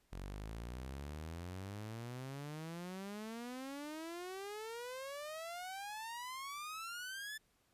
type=exponential sweep; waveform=sawtooth; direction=up; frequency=44.92 to 1760 Hz; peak=-40 dBFS; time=0.12-7.38 s; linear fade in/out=10 ms; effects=pink hiss -75 dBFS RMS until 7.73 s + resampled to 32000 Hz